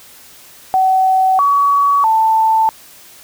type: tone with pitch steps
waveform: sine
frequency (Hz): 756 / 1131 / 886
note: F#5 / C#6 / A5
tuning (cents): +37 / +34 / +12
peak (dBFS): -9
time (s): 0.74-2.69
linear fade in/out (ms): 0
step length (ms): 650
effects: white hiss -41 dBFS RMS until 3.23 s